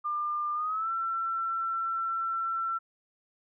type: tone with pitch glide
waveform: sine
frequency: 1199 to 1345.8 Hz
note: D6 to E6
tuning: +36 to +35 cents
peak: -28 dBFS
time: 0.04-2.79 s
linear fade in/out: 20 ms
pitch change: +199 cents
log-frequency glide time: 0.54-0.9 s
effects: none

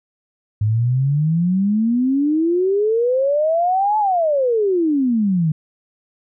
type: exponential two-way sweep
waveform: sine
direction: up then down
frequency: 103.4 to 869 to 150.8 Hz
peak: -14 dBFS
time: 0.61-5.52 s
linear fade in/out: 5 ms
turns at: 3.98 s
effects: none

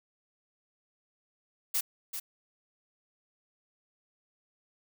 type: noise with echo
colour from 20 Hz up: blue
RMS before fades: -29 dBFS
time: 1.74-1.81 s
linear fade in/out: 10 ms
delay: 390 ms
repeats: 1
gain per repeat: -8 dB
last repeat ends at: 2.2 s
effects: none

